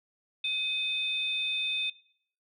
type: tone pair together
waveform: sine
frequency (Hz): 2534 / 3584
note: D#7 / A7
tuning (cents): +31 / +31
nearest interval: tritone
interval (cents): 600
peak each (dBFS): -31 / -29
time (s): 0.44-1.9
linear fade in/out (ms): 5
effects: noise-tail reverb RT60 0.6 s tail -19 dB re dry + tanh soft clip ceiling -20 dBFS